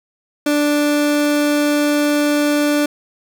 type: tone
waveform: 30% pulse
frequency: 293.7 Hz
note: D4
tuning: in tune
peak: -11 dBFS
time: 0.46-2.86 s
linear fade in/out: 5 ms
effects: none